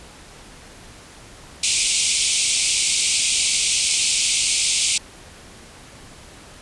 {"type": "band-pass noise", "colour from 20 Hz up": "white", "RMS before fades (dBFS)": -20, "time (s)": [1.63, 4.98], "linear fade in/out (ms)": 5, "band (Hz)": [2200, 9400], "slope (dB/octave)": 96, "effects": ["pink hiss -43 dBFS RMS until 6.61 s", "resampled to 24000 Hz"]}